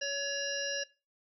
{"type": "harmonic tone with a mistuned harmonic", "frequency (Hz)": 562, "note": "C#5", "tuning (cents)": 24, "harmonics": [1, 3, 5, 7, 9, 10], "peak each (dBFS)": [-38, -37, -39, -46, -43, -39], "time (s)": [0.01, 0.84], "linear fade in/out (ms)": 10, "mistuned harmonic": 7, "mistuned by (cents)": 33, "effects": ["noise-tail reverb RT60 0.3 s tail -20 dB re dry"]}